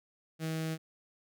sawtooth tone with notch filter, 160 Hz, D#3, 49 cents sharp, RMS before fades -35 dBFS, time 0.39-0.78 s, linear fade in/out 50 ms, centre 980 Hz, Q 1.9, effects none

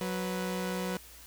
sawtooth tone pair together, 184.6 / 493.5 Hz, F#3 / B4, -4 / -1 cents, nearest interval octave + perfect fourth, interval 1703 cents, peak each -29 / -33 dBFS, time 0.01-0.97 s, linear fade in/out 0 ms, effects added 60 Hz sine -56 dBFS peak until 1.26 s + white hiss -52 dBFS RMS until 1.26 s

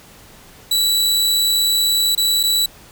sawtooth tone with dropouts, 3942 Hz, B7, 4 cents flat, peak -11 dBFS, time 0.71-2.66 s, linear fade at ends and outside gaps 5 ms, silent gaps 2.151-2.176 / 2.431-2.435 s, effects pink hiss -44 dBFS RMS until 2.91 s

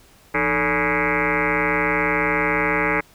sine tone with frequency modulation, 1244.5 Hz, D#6, in tune, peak -17 dBFS, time 0.34-3.01 s, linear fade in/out 10 ms, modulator 134 Hz, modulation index 7.7, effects pink hiss -52 dBFS RMS until 3.14 s

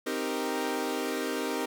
sawtooth chord, C minor seventh, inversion none, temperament equal, 261.6 / 311.1 / 392 / 466.2 Hz, C4 / Eb4 / G4 / Bb4, 0 / 0 / 0 / 0 cents, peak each -31 dBFS, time 0.06-1.66 s, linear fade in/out 10 ms, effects none

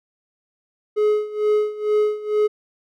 triangle tone with tremolo, 422.7 Hz, G#4, 31 cents sharp, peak -12 dBFS, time 0.96-2.48 s, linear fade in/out 20 ms, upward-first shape sine, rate 2.2 Hz, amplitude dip 85%, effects none

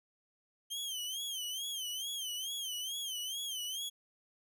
sawtooth tone with vibrato, 3136 Hz, G7, in tune, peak -34 dBFS, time 0.7-3.9 s, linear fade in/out 20 ms, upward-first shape sine, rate 2.3 Hz, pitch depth 120 cents each way, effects none

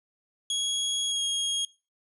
sawtooth tone with pitch glide, 3322 to 3272 Hz, G#7 to G#7, 0 to -26 cents, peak -23 dBFS, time 0.5-1.65 s, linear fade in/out 2 ms, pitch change -26 cents, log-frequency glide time 1.07-1.22 s, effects noise-tail reverb RT60 0.3 s tail -21 dB re dry + resampled to 24000 Hz

